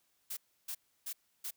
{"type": "noise bursts", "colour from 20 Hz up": "blue", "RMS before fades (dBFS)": -40, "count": 4, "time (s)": [0.3, 1.51], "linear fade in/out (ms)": 10, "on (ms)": 70, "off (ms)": 310, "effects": ["white hiss -75 dBFS RMS until 1.56 s"]}